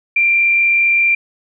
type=tone with frequency modulation; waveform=sine; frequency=2373 Hz; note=D7; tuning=17 cents sharp; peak=-10 dBFS; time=0.16-1.15 s; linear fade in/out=5 ms; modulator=44.8 Hz; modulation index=0.62; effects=none